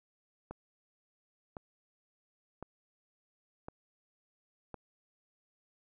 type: click train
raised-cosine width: 1 ms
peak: -28 dBFS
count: 5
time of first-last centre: 0.51-4.743 s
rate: 0.945 Hz
effects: none